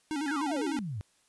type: tone with vibrato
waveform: square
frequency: 293.7 Hz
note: D4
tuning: in tune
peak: -31 dBFS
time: 0.11-0.79 s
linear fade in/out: 0 ms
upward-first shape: square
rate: 9.9 Hz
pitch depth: 94 cents each way
type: exponential sweep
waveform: sine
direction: down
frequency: 1760 to 92.5 Hz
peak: -33 dBFS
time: 0.28-1.01 s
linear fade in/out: 0 ms
effects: white hiss -68 dBFS RMS until 1.28 s + resampled to 24000 Hz